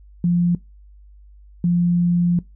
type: tone bursts at uneven times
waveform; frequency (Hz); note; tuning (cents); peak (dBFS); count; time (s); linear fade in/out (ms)
sine; 174.2; F3; -4; -14; 2; 0.24-0.55 / 1.64-2.39; 2
effects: noise-tail reverb RT60 0.2 s tail -21 dB re dry + added 50 Hz sine -43 dBFS peak until 2.55 s